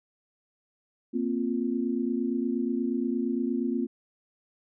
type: chord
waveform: sine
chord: Bb suspended second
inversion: none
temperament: equal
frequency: 233.1 / 261.6 / 349.2 Hz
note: Bb3 / C4 / F4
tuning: 0 / 0 / 0 cents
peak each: -29 / -29 / -32 dBFS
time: 1.13-3.87 s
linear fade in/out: 20 ms
effects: none